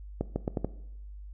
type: accelerating click train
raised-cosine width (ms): 2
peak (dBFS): -15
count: 5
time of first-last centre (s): 0.21-0.646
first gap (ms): 150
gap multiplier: 0.79
effects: noise-tail reverb RT60 0.8 s tail -17 dB re dry + added 50 Hz sine -41 dBFS peak until 1.33 s